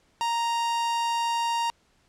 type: tone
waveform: 45% pulse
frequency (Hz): 932.3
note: A#5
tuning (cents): 0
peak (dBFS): -24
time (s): 0.21-1.7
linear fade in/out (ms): 0
effects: pink hiss -65 dBFS RMS until 2.08 s + low-pass 8000 Hz 12 dB/octave